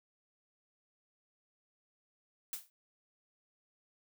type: noise with exponential decay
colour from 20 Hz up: blue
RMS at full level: -36 dBFS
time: 2.53-2.7 s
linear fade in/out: 1 ms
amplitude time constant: 36 ms
effects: none